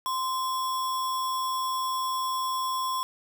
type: tone with sample-and-hold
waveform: sine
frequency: 1040 Hz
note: C6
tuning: 11 cents flat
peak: -26 dBFS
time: 0.06-3.03 s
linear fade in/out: 0 ms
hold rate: 4410 Hz
effects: none